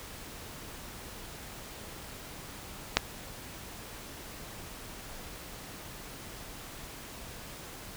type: click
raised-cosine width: 0.2 ms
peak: -3 dBFS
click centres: 2.97 s
effects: pink hiss -45 dBFS RMS until 7.96 s